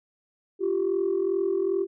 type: tone pair together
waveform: sine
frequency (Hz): 347.2 / 389.7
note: F4 / G4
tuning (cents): -10 / -10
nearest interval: major second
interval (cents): 200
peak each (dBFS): -26 / -23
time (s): 0.59-1.87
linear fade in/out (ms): 50
effects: tanh soft clip ceiling -17 dBFS